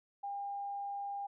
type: tone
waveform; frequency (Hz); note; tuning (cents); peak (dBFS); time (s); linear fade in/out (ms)
sine; 803; G5; +41; -37; 0.23-1.27; 10
effects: none